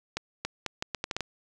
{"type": "accelerating click train", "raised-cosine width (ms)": 0.2, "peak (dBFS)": -13, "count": 9, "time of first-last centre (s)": [0.17, 1.207], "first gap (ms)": 280, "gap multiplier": 0.76, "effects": ["resampled to 24000 Hz", "7-bit"]}